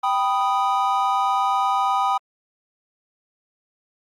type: chord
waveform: triangle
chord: G augmented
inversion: none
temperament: equal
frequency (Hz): 784 / 987.8 / 1244.5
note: G5 / B5 / D#6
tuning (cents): 0 / 0 / 0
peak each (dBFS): -20 / -21 / -21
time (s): 0.03-2.18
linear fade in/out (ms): 10
effects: Opus 48 kbps